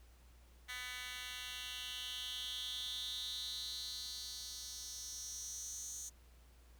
10% pulse tone with high-pass filter sweep, 250 Hz, B3, 21 cents sharp, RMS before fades -45 dBFS, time 0.68-6.1 s, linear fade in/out 20 ms, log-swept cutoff 2200 to 6700 Hz, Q 5.5, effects added 60 Hz sine -60 dBFS peak until 6.79 s + pink hiss -69 dBFS RMS until 6.79 s

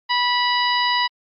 harmonic tone, 980 Hz, B5, 14 cents flat, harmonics 1 / 2 / 3 / 4 / 5, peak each -20 / -23 / -25 / -26 / -27 dBFS, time 0.09-1.08 s, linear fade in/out 20 ms, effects Opus 48 kbps

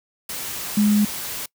sine tone in noise, 208.5 Hz, G#3, 7 cents sharp, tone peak -14 dBFS, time 0.77-1.05 s, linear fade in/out 5 ms, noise white, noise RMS -30 dBFS, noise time 0.29-1.46 s, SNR +13 dB, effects noise-tail reverb RT60 0.1 s tail -23 dB re dry

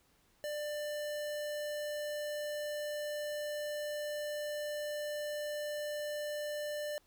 square tone, 594 Hz, D5, 20 cents sharp, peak -37 dBFS, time 0.44-6.98 s, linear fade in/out 0 ms, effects pink hiss -70 dBFS RMS until 7.06 s

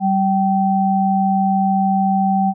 sine tone pair together, 193.25 / 773 Hz, G3 / G5, -24 / -24 cents, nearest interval 2 octaves, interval 2400 cents, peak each -16 dBFS, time 0-2.54 s, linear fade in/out 50 ms, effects none

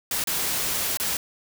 white noise with dropouts, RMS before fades -26 dBFS, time 0.11-1.17 s, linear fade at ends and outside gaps 2 ms, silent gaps 0.24-0.272 / 0.972-0.999 s, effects none

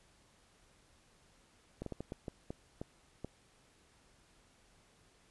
slowing click train, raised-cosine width 2 ms, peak -27 dBFS, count 9, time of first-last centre 1.82-3.246 s, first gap 43 ms, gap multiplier 1.39, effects pink hiss -67 dBFS RMS until 5.3 s + resampled to 24000 Hz

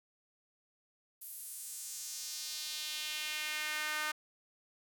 sawtooth tone with high-pass filter sweep, 304.9 Hz, D#4, 35 cents flat, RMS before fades -40 dBFS, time 1.21-4.12 s, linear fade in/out 10 ms, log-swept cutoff 12000 to 1400 Hz, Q 1.7, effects none

